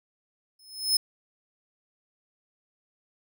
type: tone with exponential growth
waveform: sawtooth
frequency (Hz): 5190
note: E8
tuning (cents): -28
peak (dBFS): -15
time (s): 0.59-0.97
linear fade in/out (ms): 5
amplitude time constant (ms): 82
effects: none